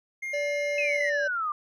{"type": "tone with pitch glide", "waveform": "triangle", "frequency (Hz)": [2123, 2085], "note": ["C7", "C7"], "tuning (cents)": [25, -7], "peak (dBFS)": -29, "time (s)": [0.22, 1.1], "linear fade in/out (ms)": 10, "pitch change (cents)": -32, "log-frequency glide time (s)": [0.77, 0.97]}
{"type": "harmonic tone", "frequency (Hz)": 580, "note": "D5", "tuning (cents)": -22, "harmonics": [1, 3, 5, 7, 9, 10], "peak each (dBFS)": [-27, -45, -48, -49, -49, -51], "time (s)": [0.33, 1.28], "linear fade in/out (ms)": 10}
{"type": "exponential sweep", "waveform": "sine", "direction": "down", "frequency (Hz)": [2600, 1174.7], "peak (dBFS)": -26, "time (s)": [0.78, 1.52], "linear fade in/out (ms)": 2}
{"effects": []}